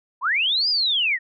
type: linear two-way sweep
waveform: sine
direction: up then down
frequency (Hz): 904 to 5040 to 1789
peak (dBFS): -18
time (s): 0.21-1.19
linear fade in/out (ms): 50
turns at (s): 0.69
effects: none